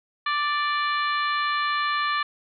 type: harmonic tone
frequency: 587.3 Hz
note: D5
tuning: in tune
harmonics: 2 / 3 / 4 / 5 / 6 / 7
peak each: -24 / -28 / -33 / -36 / -36 / -36 dBFS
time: 0.26-2.23 s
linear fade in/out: 5 ms
effects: none